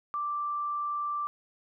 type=tone; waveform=sine; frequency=1174.7 Hz; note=D6; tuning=in tune; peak=-29 dBFS; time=0.14-1.27 s; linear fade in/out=0 ms; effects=none